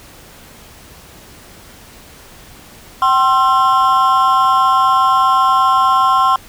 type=tone with amplitude modulation; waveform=triangle; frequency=1057 Hz; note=C6; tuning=17 cents sharp; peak=-3 dBFS; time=3.02-6.36 s; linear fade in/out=2 ms; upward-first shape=sine; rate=289 Hz; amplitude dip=100%; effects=pink hiss -40 dBFS RMS until 6.48 s